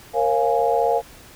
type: chord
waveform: sine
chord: Bb minor seventh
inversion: none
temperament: equal with one note detuned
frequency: 466.2 / 542 / 698.5 / 830.6 Hz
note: Bb4 / Db5 / F5 / Ab5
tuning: 0 / -39 / 0 / 0 cents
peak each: -21 / -23 / -21 / -23 dBFS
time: 0.13-1.02 s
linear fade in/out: 50 ms
effects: pink hiss -45 dBFS RMS until 1.35 s